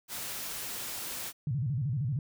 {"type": "noise", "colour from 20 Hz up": "white", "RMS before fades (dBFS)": -38, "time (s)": [0.08, 1.33], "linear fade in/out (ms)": 50}
{"type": "tone with vibrato", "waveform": "sine", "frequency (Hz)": 131.2, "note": "C3", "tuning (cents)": 5, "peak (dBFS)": -28, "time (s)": [1.47, 2.19], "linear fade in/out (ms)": 2, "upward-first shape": "square", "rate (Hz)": 13, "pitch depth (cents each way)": 210}
{"effects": []}